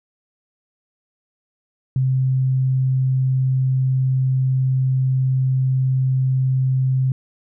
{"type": "tone", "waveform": "sine", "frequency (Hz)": 130.81, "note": "C3", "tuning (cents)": 0, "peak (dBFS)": -15, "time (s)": [1.96, 7.12], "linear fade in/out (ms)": 2, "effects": []}